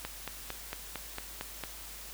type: click train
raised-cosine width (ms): 0.3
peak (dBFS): -20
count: 8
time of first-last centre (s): 0.05-1.637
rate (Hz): 4.41
effects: added 50 Hz sine -51 dBFS peak until 2.13 s + white hiss -46 dBFS RMS until 2.13 s